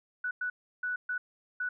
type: tone bursts at uneven times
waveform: sine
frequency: 1480 Hz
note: F#6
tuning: in tune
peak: -30 dBFS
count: 5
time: 0.24-0.31 / 0.41-0.5 / 0.83-0.96 / 1.09-1.18 / 1.6-1.69 s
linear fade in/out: 5 ms
effects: none